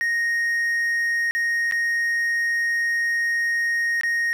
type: tone with dropouts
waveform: triangle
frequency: 1864.7 Hz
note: A#6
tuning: in tune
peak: -18 dBFS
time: 0.01-4.33 s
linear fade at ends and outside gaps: 0 ms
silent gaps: 1.31-1.35 / 1.712-1.722 / 4.011-4.034 s
effects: none